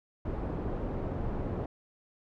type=low-pass noise; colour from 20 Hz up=pink; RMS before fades=-34 dBFS; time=0.25-1.66 s; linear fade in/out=5 ms; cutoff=640 Hz; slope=12 dB/octave; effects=none